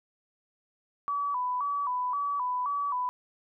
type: tone with vibrato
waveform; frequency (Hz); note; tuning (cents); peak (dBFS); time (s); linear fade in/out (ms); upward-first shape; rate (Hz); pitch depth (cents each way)
sine; 1067; C6; +34; -27; 1.08-3.09; 0; square; 1.9; 120
effects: none